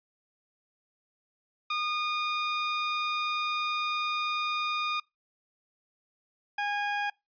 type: tone pair in turn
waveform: 20% pulse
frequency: 1223 / 820 Hz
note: D#6 / G#5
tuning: -30 / -22 cents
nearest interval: perfect fifth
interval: 692 cents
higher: first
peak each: -23 dBFS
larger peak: neither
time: 1.7-5 / 6.58-7.1 s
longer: first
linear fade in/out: 5 ms
effects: noise-tail reverb RT60 0.2 s tail -24 dB re dry + resampled to 11025 Hz